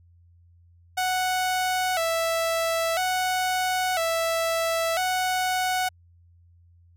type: tone with vibrato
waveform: sawtooth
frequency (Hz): 698.5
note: F5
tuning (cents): 0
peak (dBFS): -19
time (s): 0.97-5.89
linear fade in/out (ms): 10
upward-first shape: square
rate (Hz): 0.5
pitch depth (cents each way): 99
effects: added 86 Hz sine -53 dBFS peak until 6.96 s